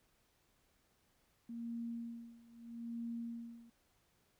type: tone with tremolo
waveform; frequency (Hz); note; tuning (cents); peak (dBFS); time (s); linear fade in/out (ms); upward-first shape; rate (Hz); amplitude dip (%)
sine; 233.1; A#3; 0; -39; 1.49-3.7; 5; sine; 0.78; 90
effects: pink hiss -75 dBFS RMS until 4.39 s